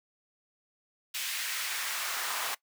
pink noise with high-pass filter sweep, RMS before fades -34 dBFS, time 1.14-2.55 s, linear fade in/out 10 ms, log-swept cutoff 2500 to 920 Hz, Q 1.2, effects noise-tail reverb RT60 0.1 s tail -20 dB re dry

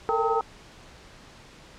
sine tone cluster, 445.2 / 462.8 / 791 / 906 / 1277 Hz, A4 / A#4 / G5 / A#5 / D#6, +20 / -13 / +15 / -50 / +45 cents, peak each -28 dBFS, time 0.09-0.41 s, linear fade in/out 0 ms, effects pink hiss -49 dBFS RMS until 1.78 s + low-pass 6000 Hz 12 dB/octave

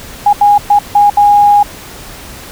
sine tone bursts at uneven times, 821 Hz, G#5, 20 cents flat, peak -3 dBFS, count 5, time 0.26-0.33 / 0.41-0.58 / 0.7-0.79 / 0.95-1.1 / 1.17-1.63 s, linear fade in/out 5 ms, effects pink hiss -30 dBFS RMS until 2.51 s

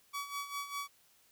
sawtooth tone with tremolo, 1137 Hz, C#6, 44 cents sharp, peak -32 dBFS, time 0.13-0.88 s, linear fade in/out 20 ms, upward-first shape sine, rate 5 Hz, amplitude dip 70%, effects white hiss -67 dBFS RMS until 1.31 s

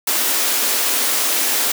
white high-pass noise, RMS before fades -18 dBFS, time 0.07-1.72 s, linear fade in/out 5 ms, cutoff 230 Hz, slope 96 dB/octave, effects none

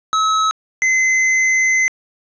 square tone pair in turn, 1289 / 2051 Hz, E6 / C7, -39 / -35 cents, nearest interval minor sixth, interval 804 cents, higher second, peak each -14 / -13 dBFS, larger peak second, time 0.13-0.51 / 0.82-1.88 s, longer second, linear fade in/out 0 ms, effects resampled to 16000 Hz + 9-bit

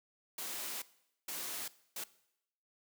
white noise bursts at uneven times, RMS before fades -41 dBFS, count 3, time 0.38-0.82 / 1.28-1.68 / 1.96-2.04 s, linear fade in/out 5 ms, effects noise-tail reverb RT60 0.8 s tail -19 dB re dry + high-pass 200 Hz 12 dB/octave

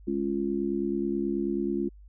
sine chord, Db major, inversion second, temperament just, 207.9 / 277.2 / 346.5 Hz, Ab3 / Db4 / F4, +2 / 0 / -14 cents, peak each -31 / -31 / -29 dBFS, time 0.07-1.89 s, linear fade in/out 10 ms, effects added 50 Hz sine -47 dBFS peak until 2.08 s

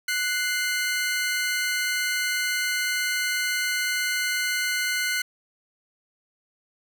sawtooth tone pair together, 1482 / 2093 Hz, F#6 / C7, +2 / 0 cents, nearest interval tritone, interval 598 cents, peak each -23 dBFS, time 0.08-5.22 s, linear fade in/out 5 ms, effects none

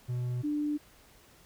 triangle / sine tone pair in turn, 123.47 / 296.4 Hz, B2 / D4, 0 / +16 cents, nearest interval octave + minor third, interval 1516 cents, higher second, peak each -28 dBFS, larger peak neither, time 0.08-0.43 / 0.43-0.78 s, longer neither, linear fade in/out 20 ms, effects pink hiss -59 dBFS RMS until 1.45 s

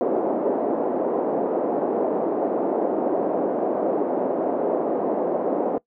white band-pass noise, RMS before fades -23 dBFS, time 0.01-5.78 s, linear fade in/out 0 ms, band 260 to 640 Hz, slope 24 dB/octave, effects noise-tail reverb RT60 0.1 s tail -21 dB re dry

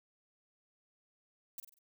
violet noise with echo, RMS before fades -43 dBFS, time 1.58-1.6 s, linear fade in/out 2 ms, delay 47 ms, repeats 4, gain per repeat -7 dB, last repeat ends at 1.788 s, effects none

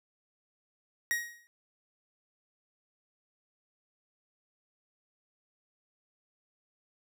45% pulse tone with exponential decay, 1889 Hz, A#6, 22 cents sharp, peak -25 dBFS, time 1.11-1.47 s, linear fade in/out 0 ms, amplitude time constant 78 ms, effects none

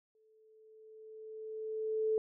sine tone with exponential growth, 437.1 Hz, A4, 11 cents flat, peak -27 dBFS, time 0.15-2.18 s, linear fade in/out 1 ms, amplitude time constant 440 ms, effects none

